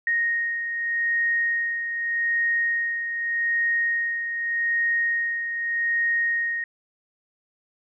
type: beating tone pair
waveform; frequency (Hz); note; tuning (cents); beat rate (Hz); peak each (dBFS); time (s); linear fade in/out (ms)
sine; 1864.7 / 1865.53; A#6 / A#6; 0 / +1; 0.83; -22 / -31; 0.07-6.64; 2
effects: none